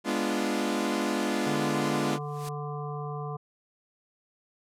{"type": "chord", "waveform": "sawtooth", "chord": "G# diminished seventh", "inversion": "none", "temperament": "equal with one note detuned", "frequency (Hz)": [207.7, 246.9, 293.7, 345.8], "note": ["G#3", "B3", "D4", "F4"], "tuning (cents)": [0, 0, 0, -17], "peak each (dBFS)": -28, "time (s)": [0.04, 2.19], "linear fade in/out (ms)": 50}
{"type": "harmonic tone", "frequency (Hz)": 146.83, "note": "D3", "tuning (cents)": 0, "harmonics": [1, 3, 5, 7, 8], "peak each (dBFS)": [-34, -39, -41, -42, -43], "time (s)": [1.46, 3.37], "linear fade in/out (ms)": 10}
{"type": "noise with exponential growth", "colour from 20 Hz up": "white", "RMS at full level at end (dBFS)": -38, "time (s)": [2.18, 2.49], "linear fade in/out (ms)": 5, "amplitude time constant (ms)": 66}
{"effects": ["low-pass 11000 Hz 12 dB/octave"]}